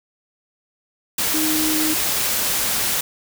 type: tone in noise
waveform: sine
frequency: 311.1 Hz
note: D#4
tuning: in tune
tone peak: -21 dBFS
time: 1.34-1.94 s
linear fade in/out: 5 ms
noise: white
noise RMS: -21 dBFS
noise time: 1.18-3.01 s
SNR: -3 dB
effects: none